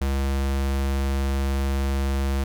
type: tone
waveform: square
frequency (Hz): 68.2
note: C#2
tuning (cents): -28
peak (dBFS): -22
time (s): 0.01-2.44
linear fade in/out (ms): 5
effects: none